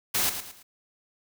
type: noise with echo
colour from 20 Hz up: white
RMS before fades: -25 dBFS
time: 0.14-0.3 s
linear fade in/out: 10 ms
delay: 110 ms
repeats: 3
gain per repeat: -9 dB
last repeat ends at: 0.63 s
effects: none